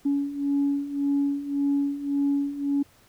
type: beating tone pair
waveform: sine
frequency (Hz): 280.9 / 282.7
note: C#4 / C#4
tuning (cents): +23 / +34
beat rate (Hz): 1.8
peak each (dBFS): -27 / -23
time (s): 0.05-2.83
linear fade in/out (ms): 10
effects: tanh soft clip ceiling -16 dBFS + pink hiss -58 dBFS RMS until 3.08 s